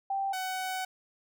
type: tone pair in turn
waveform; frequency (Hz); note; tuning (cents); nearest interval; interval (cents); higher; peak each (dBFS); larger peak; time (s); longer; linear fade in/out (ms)
sine / sawtooth; 783 / 749.9; G5 / F#5; -2 / +23; minor second; 75; first; -28; neither; 0.1-0.33 / 0.33-0.85; second; 5
effects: none